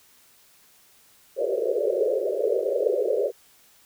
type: band-pass noise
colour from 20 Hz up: pink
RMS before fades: -24 dBFS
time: 1.36-3.32 s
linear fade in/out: 50 ms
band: 380 to 600 Hz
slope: 96 dB/octave
effects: white hiss -57 dBFS RMS until 3.85 s